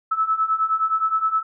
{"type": "beating tone pair", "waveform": "sine", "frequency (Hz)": [1300, 1309.6], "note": ["E6", "E6"], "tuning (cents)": [-24, -12], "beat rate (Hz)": 9.6, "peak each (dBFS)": [-23, -20], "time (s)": [0.11, 1.43], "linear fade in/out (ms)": 10, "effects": []}